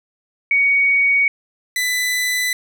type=tone pair in turn; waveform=sine / sawtooth; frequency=2241 / 1996.5 Hz; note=C#7 / B6; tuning=+18 / +18 cents; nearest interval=major second; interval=200 cents; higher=first; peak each=-12 / -14 dBFS; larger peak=first; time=0.51-1.28 / 1.76-2.53 s; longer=neither; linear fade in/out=2 ms; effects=none